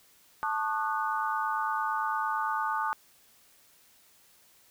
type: chord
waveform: sine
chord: D# half-diminished seventh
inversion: second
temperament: equal with one note detuned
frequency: 880 / 1108.7 / 1217.5 / 1480 Hz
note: A5 / C#6 / D#6 / F#6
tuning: 0 / 0 / -38 / 0 cents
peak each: -31 / -36 / -32 / -35 dBFS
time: 0.43-2.93 s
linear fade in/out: 0 ms
effects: white hiss -61 dBFS RMS until 4.7 s